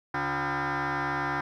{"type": "tone with frequency modulation", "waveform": "sine", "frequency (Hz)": 290, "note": "D4", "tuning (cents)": -22, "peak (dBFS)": -24, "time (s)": [0.14, 1.41], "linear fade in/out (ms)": 5, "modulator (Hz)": 216, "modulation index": 7.3, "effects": ["tanh soft clip ceiling -26 dBFS", "11-bit"]}